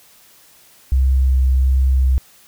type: tone with vibrato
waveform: sine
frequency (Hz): 65.41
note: C2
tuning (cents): 0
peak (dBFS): -11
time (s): 0.92-2.18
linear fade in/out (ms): 0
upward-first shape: sine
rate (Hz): 1.4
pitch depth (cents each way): 10
effects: white hiss -49 dBFS RMS until 2.47 s